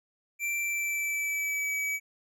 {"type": "tone with pitch glide", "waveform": "square", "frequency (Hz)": [2349, 2282], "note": ["D7", "C#7"], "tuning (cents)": [0, 50], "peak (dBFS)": -29, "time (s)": [0.39, 2], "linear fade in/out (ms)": 50, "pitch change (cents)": -50, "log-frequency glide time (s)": [0.6, 1.73], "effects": []}